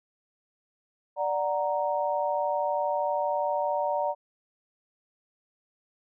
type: chord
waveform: sine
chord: D augmented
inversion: none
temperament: equal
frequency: 587.3 / 740 / 932.3 Hz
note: D5 / F#5 / A#5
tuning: 0 / 0 / 0 cents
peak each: -28 / -31 / -29 dBFS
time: 1.16-4.15 s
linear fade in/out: 50 ms
effects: none